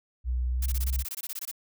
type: tone with pitch glide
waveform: sine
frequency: 61.74 to 64.07 Hz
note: B1 to C2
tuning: 0 to -36 cents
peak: -25 dBFS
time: 0.24-1.05 s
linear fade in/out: 50 ms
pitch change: +64 cents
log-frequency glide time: 0.5-0.7 s
type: noise bursts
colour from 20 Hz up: blue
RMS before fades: -35 dBFS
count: 15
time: 0.62-1.514 s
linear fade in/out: 5 ms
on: 40 ms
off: 21 ms
effects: none